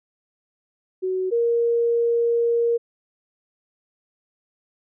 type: tone pair in turn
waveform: sine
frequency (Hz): 373.2 / 468.5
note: F#4 / A#4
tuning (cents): +15 / +9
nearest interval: major third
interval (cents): 394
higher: second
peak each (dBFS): -21 / -17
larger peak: second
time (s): 1.02-1.31 / 1.31-2.78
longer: second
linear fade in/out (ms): 20
effects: none